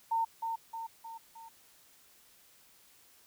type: tone with echo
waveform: sine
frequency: 909 Hz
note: A#5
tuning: 44 cents flat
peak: -27 dBFS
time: 0.11-0.25 s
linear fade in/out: 10 ms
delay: 310 ms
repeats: 4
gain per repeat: -5 dB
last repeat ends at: 1.49 s
effects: white hiss -62 dBFS RMS until 3.26 s